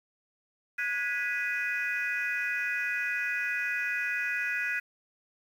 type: chord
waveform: sine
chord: G# minor seventh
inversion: third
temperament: equal with one note detuned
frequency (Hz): 1457.1 / 1661.2 / 1975.5 / 2489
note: F#6 / G#6 / B6 / D#7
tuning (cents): -27 / 0 / 0 / 0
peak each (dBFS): -33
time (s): 0.78-4.8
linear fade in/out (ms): 10
effects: tanh soft clip ceiling -21 dBFS + 9-bit